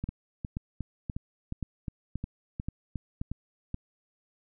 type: two click trains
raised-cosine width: 5 ms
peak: -20 / -21 dBFS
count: 8 / 10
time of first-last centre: 0.04-3.744 / 0.09-3.316 s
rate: 1.89 / 2.79 Hz
effects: none